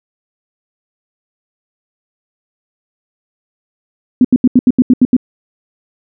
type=tone bursts; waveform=sine; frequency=250.7 Hz; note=B3; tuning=26 cents sharp; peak=-3 dBFS; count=9; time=4.21-5.166 s; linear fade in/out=2 ms; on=36 ms; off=79 ms; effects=none